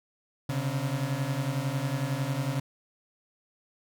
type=beating tone pair; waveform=35% pulse; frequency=130.81 / 141.81 Hz; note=C3 / C#3; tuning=0 / +40 cents; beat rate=11 Hz; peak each=-29 dBFS; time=0.49-2.6 s; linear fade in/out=5 ms; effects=none